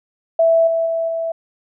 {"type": "tone with level steps", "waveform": "sine", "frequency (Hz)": 659.3, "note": "E5", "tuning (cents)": 0, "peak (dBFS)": [-10, -15, -17, -19], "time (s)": [0.39, 1.32], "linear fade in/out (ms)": 5, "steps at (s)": [0.67, 0.86, 1.08], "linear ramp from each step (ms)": 5, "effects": []}